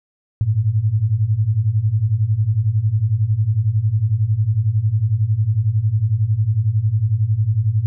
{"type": "beating tone pair", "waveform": "sine", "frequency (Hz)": [101.3, 112.3], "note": ["G#2", "A2"], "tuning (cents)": [-43, 36], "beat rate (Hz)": 11, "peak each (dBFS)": [-19, -16], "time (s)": [0.41, 7.86], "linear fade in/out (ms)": 0, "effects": []}